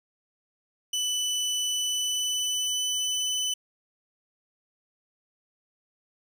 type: tone with pitch glide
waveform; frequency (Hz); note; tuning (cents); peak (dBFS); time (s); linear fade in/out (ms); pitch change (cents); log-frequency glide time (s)
25% pulse; 2986 to 3007; F#7 to F#7; +15 to +27; -22; 0.93-3.54; 5; +12; 1.73-3.38
effects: none